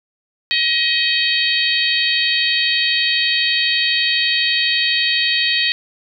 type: harmonic tone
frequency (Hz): 632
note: D#5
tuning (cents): +27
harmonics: 3 / 4 / 5 / 6 / 7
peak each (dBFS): -21 / -21 / -21 / -21 / -21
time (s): 0.51-5.72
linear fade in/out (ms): 0
effects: none